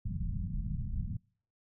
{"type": "low-pass noise", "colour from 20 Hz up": "pink", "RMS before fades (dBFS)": -35, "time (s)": [0.05, 1.17], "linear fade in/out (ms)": 10, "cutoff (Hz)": 200, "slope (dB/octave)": 48, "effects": ["noise-tail reverb RT60 0.5 s tail -26 dB re dry"]}